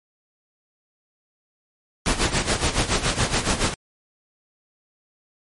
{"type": "noise with tremolo", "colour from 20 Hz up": "pink", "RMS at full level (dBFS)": -19, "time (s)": [2.06, 3.74], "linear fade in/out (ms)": 0, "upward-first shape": "sine", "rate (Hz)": 7.1, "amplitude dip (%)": 75, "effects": ["low-pass 12000 Hz 12 dB/octave", "MP3 48 kbps"]}